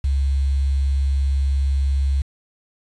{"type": "tone with quantisation", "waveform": "sine", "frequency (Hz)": 68.5, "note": "C#2", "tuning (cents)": -20, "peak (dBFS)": -16, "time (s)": [0.04, 2.22], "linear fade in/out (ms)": 5, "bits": 7, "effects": ["resampled to 22050 Hz"]}